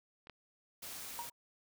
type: clicks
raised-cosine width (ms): 0.3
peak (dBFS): -39 / -32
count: 2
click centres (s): 0.271 / 0.297
type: noise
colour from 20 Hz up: white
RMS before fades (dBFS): -46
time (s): 0.82-1.3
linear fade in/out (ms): 10
type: tone with exponential decay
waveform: sine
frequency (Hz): 946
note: A#5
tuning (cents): +25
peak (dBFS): -35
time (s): 1.19-1.32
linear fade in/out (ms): 0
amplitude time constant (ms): 28
effects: none